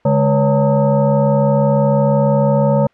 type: tone with frequency modulation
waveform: sine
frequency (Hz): 209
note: G#3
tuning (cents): +11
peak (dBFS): -10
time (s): 0.05-2.87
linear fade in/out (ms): 5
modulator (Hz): 352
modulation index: 1.6
effects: white hiss -55 dBFS RMS until 2.93 s + low-pass 2000 Hz 12 dB/octave